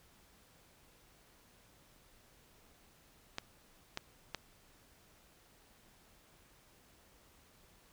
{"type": "clicks", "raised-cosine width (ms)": 0.2, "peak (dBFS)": -20, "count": 3, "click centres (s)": [3.384, 3.974, 4.347], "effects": ["pink hiss -65 dBFS RMS until 7.92 s"]}